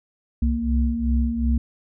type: tone cluster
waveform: sine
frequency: 64.1 / 66.8 / 232.2 Hz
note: C2 / C2 / A#3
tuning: -35 / +36 / -7 cents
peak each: -23 dBFS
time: 0.42-1.58 s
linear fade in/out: 5 ms
effects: none